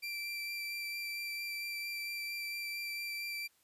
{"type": "tone with vibrato", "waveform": "30% pulse", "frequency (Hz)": 2349, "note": "D7", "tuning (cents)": 0, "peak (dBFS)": -35, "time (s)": [0.02, 3.48], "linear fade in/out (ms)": 20, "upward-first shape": "sine", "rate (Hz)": 4.4, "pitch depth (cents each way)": 11, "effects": ["white hiss -71 dBFS RMS until 3.63 s", "resampled to 32000 Hz"]}